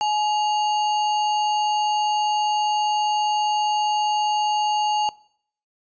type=tone with sample-and-hold; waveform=sine; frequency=845 Hz; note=G#5; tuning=30 cents sharp; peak=-19 dBFS; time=0.01-5.09 s; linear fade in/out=0 ms; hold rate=3675 Hz; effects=noise-tail reverb RT60 0.6 s tail -21 dB re dry + resampled to 16000 Hz